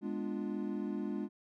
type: chord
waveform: triangle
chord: G# diminished seventh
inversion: none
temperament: equal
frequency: 207.7 / 246.9 / 293.7 / 349.2 Hz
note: G#3 / B3 / D4 / F4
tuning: 0 / 0 / 0 / 0 cents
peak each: -36 / -40 / -38 / -40 dBFS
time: 0.01-1.29 s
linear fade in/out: 50 ms
effects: none